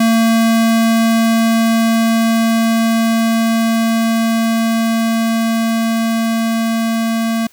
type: tone with level ramp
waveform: square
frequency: 226.8 Hz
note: A#3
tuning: 47 cents flat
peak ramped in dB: -10 to -15 dBFS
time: 0-7.47 s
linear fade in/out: 5 ms
effects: white hiss -50 dBFS RMS until 7.52 s